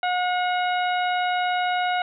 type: harmonic tone with a mistuned harmonic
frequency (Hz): 723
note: F#5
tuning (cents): -40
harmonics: 1 / 2 / 3 / 4 / 5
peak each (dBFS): -22 / -28 / -32 / -34 / -36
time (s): 0.03-2.02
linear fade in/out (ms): 2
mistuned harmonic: 5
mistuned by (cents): +80
effects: none